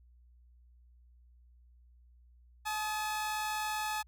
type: tone pair together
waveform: sawtooth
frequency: 857.5 / 1256 Hz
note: A5 / D#6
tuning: -45 / +16 cents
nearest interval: perfect fifth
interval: 661 cents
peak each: -30 / -37 dBFS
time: 2.65-4.03 s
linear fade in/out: 20 ms
effects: added 60 Hz sine -58 dBFS peak until 4.07 s